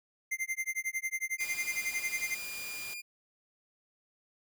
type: tone with tremolo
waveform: square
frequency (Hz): 2089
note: C7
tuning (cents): -3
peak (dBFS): -30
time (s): 0.31-2.35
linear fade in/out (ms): 10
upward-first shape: sine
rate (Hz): 11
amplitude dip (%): 100
type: tone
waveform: sawtooth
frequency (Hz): 2414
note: D7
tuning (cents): +47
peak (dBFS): -36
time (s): 1.38-3.02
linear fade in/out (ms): 20
type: noise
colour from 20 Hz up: white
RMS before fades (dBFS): -45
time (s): 1.4-2.94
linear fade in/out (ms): 5
effects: none